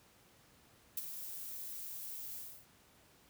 violet noise with ADSR envelope, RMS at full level -35 dBFS, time 0.97-2.66 s, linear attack 5 ms, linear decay 28 ms, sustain -10 dB, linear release 300 ms, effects pink hiss -65 dBFS RMS until 3.29 s + high-pass 60 Hz 12 dB/octave

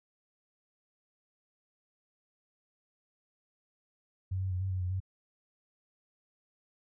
sine tone with pitch steps, 93.9 / 94.7 / 91 / 95.5 / 92.7 / 90 / 94.3 Hz, F#2 / F#2 / F#2 / G2 / F#2 / F#2 / F#2, +26 / +41 / -28 / -45 / +4 / -47 / +33 cents, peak -30 dBFS, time 4.31-5.003 s, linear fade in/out 10 ms, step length 99 ms, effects none

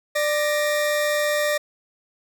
40% pulse tone pair together, 593 / 1874 Hz, D5 / A#6, +17 / +9 cents, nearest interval octave + minor sixth, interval 1992 cents, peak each -20 / -25 dBFS, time 0.15-1.58 s, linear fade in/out 10 ms, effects none

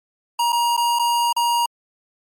square tone with dropouts, 947 Hz, A#5, 27 cents sharp, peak -17 dBFS, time 0.39-1.66 s, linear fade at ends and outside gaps 5 ms, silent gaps 0.523-0.527 / 0.767-0.775 / 0.989-0.994 / 1.328-1.364 s, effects MP3 64 kbps

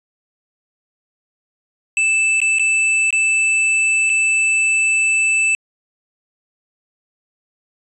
square tone with dropouts, 2637 Hz, E7, in tune, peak -14 dBFS, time 1.97-5.55 s, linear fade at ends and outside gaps 1 ms, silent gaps 2.403-2.416 / 2.586-2.595 / 3.106-3.127 / 4.095-4.099 s, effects resampled to 24000 Hz

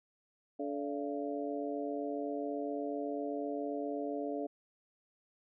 harmonic tone with a mistuned harmonic, 144.2 Hz, D3, 31 cents flat, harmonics 2 / 3 / 4 / 5, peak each -38 / -40 / -41 / -42 dBFS, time 0.59-4.47 s, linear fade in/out 10 ms, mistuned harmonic 5, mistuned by -90 cents, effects none

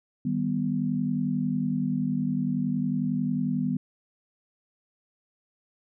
sine chord, Eb augmented, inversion none, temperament equal, 155.56 / 196 / 246.9 Hz, Eb3 / G3 / B3, 0 / 0 / 0 cents, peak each -30 / -29 / -27 dBFS, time 0.25-3.77 s, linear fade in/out 5 ms, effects none

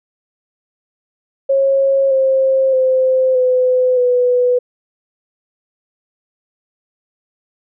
sine tone with pitch steps, 544 / 531.3 / 518.8 / 506.7 / 494.8 Hz, C#5 / C5 / C5 / B4 / B4, -33 / +26 / -15 / +44 / +3 cents, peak -10 dBFS, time 1.49-4.59 s, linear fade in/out 10 ms, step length 620 ms, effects none

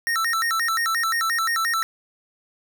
square tone with vibrato, 1568 Hz, G6, in tune, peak -21 dBFS, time 0.07-1.83 s, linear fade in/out 0 ms, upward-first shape square, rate 5.7 Hz, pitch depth 290 cents each way, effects none

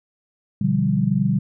sine chord, G dominant seventh, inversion first, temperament equal, 123.47 / 146.83 / 174.61 / 196 Hz, B2 / D3 / F3 / G3, 0 / 0 / 0 / 0 cents, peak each -24 / -22 / -24 / -20 dBFS, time 0.61-1.39 s, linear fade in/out 5 ms, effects none

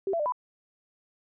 sine tone with pitch steps, 389.2 / 671 / 597 / 995 Hz, G4 / E5 / D5 / B5, -12 / +31 / +28 / +13 cents, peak -25 dBFS, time 0.07-0.322 s, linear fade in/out 2 ms, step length 63 ms, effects none

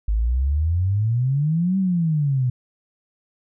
sine exponential two-way sweep, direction up then down, 50.8 to 194.9 to 122.6 Hz, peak -17 dBFS, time 0.08-2.5 s, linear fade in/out 5 ms, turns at 1.78 s, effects none

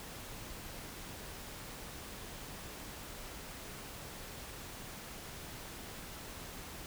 silence, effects pink hiss -47 dBFS RMS until 6.86 s

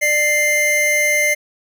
square tone pair together, 596.2 / 2093 Hz, D5 / C7, +26 / 0 cents, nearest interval octave + minor seventh, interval 2174 cents, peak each -22 / -15 dBFS, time 0.01-1.35 s, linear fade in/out 20 ms, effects 9-bit

